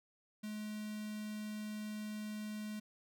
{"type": "tone with notch filter", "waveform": "square", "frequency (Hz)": 212.4, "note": "G#3", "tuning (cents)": 39, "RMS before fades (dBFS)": -43, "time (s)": [0.43, 2.8], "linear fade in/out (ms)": 10, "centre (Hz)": 800, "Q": 0.78, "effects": []}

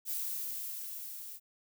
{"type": "noise with level ramp", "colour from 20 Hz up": "violet", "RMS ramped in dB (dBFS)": [-35, -46], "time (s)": [0.05, 1.4], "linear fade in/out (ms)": 50, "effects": []}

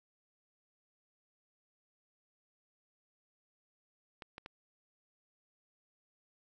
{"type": "clicks", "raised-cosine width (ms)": 0.3, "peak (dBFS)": -29, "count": 3, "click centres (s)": [4.222, 4.381, 4.461], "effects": []}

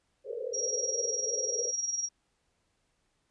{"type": "band-pass noise", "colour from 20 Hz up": "white", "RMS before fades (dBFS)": -37, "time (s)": [0.24, 1.73], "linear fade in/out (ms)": 50, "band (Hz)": [430, 530], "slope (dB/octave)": 96}
{"type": "tone with tremolo", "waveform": "sine", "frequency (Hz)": 5660, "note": "F8", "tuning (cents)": 22, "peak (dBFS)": -27, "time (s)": [0.53, 2.09], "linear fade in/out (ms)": 20, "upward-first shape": "sine", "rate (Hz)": 20, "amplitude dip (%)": 65}
{"effects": ["pink hiss -75 dBFS RMS until 3.3 s", "resampled to 22050 Hz"]}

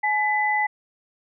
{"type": "tone pair together", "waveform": "sine", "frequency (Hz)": [846.7, 2000], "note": ["G#5", "B6"], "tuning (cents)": [33, 21], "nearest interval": "octave + minor third", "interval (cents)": 1488, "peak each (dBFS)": -22, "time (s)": [0.03, 0.67], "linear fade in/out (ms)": 10, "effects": []}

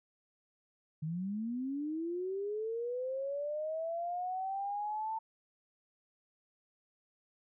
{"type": "linear sweep", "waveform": "sine", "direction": "up", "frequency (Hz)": [150, 896], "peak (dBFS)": -34, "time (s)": [1.02, 5.19], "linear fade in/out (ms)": 10, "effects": []}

